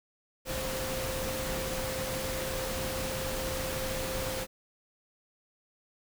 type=tone in noise; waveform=sine; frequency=523.3 Hz; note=C5; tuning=in tune; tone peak=-36 dBFS; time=0.45-4.47 s; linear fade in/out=50 ms; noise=pink; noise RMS=-35 dBFS; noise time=0.45-4.47 s; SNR=-4 dB; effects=none